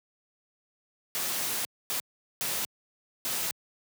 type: noise bursts at uneven times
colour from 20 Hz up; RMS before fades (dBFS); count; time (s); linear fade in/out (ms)
white; -31; 4; 1.15-1.65 / 1.9-2 / 2.41-2.65 / 3.25-3.51; 0
effects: high-pass 100 Hz 12 dB/octave